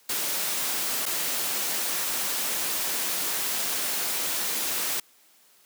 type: noise with dropouts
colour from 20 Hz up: white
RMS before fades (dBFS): -28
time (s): 0.09-5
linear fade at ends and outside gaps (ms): 5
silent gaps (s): 1.056-1.062
effects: white hiss -59 dBFS RMS until 5.65 s + high-pass 200 Hz 12 dB/octave